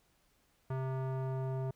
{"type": "tone with low-pass filter sweep", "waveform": "square", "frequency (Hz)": 131.7, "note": "C3", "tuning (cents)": 12, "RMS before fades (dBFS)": -36, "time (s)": [0.7, 1.71], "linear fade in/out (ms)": 5, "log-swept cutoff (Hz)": [1200, 760], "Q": 1.3, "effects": ["pink hiss -72 dBFS RMS until 1.75 s"]}